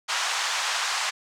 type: band-pass noise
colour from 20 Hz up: pink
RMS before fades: -27 dBFS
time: 0.08-1.11 s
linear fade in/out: 20 ms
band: 860 to 7400 Hz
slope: 24 dB/octave
effects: none